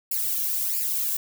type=noise with flanger; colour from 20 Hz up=violet; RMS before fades=-26 dBFS; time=0.11-1.17 s; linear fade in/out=5 ms; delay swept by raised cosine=0.4 to 1.8 ms; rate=1.5 Hz; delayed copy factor=+1; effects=none